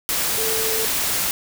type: tone in noise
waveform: sine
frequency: 444 Hz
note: A4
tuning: 16 cents sharp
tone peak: -26 dBFS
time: 0.38-0.85 s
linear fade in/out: 0 ms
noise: white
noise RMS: -22 dBFS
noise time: 0.09-1.31 s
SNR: -7 dB
effects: none